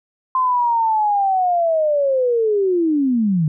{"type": "linear sweep", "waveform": "sine", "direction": "down", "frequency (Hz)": [1042, 146.83], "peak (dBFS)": -14, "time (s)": [0.35, 3.48], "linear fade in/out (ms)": 2, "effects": []}